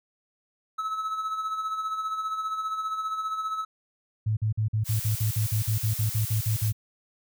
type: tone with tremolo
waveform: triangle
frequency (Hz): 1296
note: E6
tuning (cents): -30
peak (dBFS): -24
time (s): 0.78-3.65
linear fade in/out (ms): 10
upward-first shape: sine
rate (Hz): 15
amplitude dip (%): 50
type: tone bursts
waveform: sine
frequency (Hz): 108.4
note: A2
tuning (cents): -25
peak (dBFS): -22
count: 16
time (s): 4.26-6.725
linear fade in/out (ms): 10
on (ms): 110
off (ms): 47
type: noise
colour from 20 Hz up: blue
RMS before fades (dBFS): -34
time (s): 4.84-6.73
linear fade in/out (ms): 50
effects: none